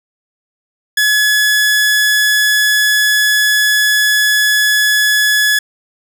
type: tone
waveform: sawtooth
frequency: 1700 Hz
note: G#6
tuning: 40 cents sharp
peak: -6 dBFS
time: 0.97-5.59 s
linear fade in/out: 5 ms
effects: none